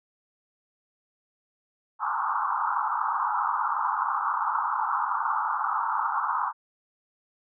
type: band-pass noise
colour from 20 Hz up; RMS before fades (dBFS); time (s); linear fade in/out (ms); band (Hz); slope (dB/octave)
pink; -27; 1.99-6.53; 50; 830 to 1400; 96
effects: none